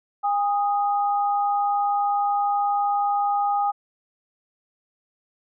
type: tone pair together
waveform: sine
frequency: 811.9 / 1244.5 Hz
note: G#5 / D#6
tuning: -39 / 0 cents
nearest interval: perfect fifth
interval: 739 cents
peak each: -20 / -27 dBFS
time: 0.23-3.72 s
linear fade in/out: 20 ms
effects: none